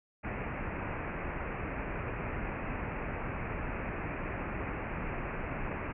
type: low-pass noise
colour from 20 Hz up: pink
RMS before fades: -37 dBFS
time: 0.23-5.93 s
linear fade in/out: 20 ms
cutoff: 2600 Hz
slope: 96 dB/octave
effects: none